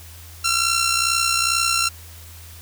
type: tone with amplitude modulation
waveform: 10% pulse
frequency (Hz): 1360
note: F6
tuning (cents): -46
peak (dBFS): -7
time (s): 0.44-1.89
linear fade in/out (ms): 10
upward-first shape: sine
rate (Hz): 62.3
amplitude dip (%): 55
effects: added 83 Hz sine -40 dBFS peak until 2.61 s + white hiss -44 dBFS RMS until 2.61 s